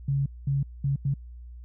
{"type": "tone bursts at uneven times", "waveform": "sine", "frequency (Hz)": 138.59, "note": "C#3", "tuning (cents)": 0, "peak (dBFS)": -22, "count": 4, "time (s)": [[0.08, 0.26], [0.47, 0.63], [0.84, 0.96], [1.05, 1.14]], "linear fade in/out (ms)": 5, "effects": ["added 60 Hz sine -40 dBFS peak until 1.64 s"]}